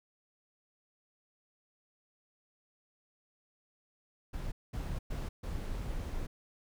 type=noise bursts at uneven times; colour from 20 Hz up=brown; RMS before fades=-37 dBFS; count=4; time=4.33-4.52 / 4.73-4.99 / 5.1-5.29 / 5.43-6.27 s; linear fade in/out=10 ms; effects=none